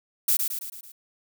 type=noise with echo; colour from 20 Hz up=violet; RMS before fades=-21 dBFS; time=0.28-0.37 s; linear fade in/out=5 ms; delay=110 ms; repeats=5; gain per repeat=-5 dB; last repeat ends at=0.92 s; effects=none